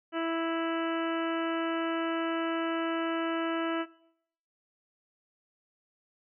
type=harmonic tone; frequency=329.6 Hz; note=E4; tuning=in tune; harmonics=1 / 2 / 3 / 4 / 5 / 6 / 7 / 8 / 9; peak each=-31 / -34 / -41 / -37 / -41 / -46 / -48 / -48 / -44 dBFS; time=0.12-3.86 s; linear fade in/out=50 ms; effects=noise-tail reverb RT60 0.7 s tail -20 dB re dry